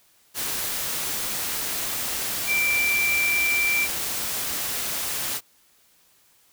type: tone in noise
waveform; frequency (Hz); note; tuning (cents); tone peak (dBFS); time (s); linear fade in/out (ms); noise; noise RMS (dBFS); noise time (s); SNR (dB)
sine; 2349; D7; 0; -20; 2.46-3.88; 50; white; -28; 0.34-5.41; +5
effects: white hiss -60 dBFS RMS until 6.52 s